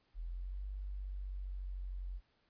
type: linear two-way sweep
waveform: sine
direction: up then down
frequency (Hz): 40.81 to 49 to 45.26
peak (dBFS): -39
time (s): 0.14-2.21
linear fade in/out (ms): 50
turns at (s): 0.66
effects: pink hiss -75 dBFS RMS until 2.49 s + resampled to 11025 Hz